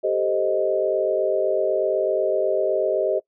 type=chord; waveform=sine; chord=A half-diminished seventh; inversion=third; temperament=equal; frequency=392 / 440 / 523.3 / 622.3 Hz; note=G4 / A4 / C5 / Eb5; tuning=0 / 0 / 0 / 0 cents; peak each=-24 / -28 / -25 / -22 dBFS; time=0.03-3.2 s; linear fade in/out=20 ms; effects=noise-tail reverb RT60 0.1 s tail -21 dB re dry